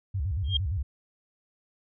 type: tone with vibrato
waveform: sine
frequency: 81.9 Hz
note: E2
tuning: 11 cents flat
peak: -26 dBFS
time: 0.14-0.83 s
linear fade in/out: 10 ms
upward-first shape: square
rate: 8.7 Hz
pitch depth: 290 cents each way
type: tone with exponential growth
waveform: sine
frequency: 3215 Hz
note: G7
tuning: 43 cents sharp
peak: -20 dBFS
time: 0.44-0.57 s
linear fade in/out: 5 ms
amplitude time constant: 28 ms
effects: none